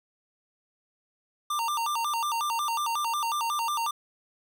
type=tone with vibrato; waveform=square; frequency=1046.5 Hz; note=C6; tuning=in tune; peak=-27 dBFS; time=1.5-3.91 s; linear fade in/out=5 ms; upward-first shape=square; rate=5.5 Hz; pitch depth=220 cents each way; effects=none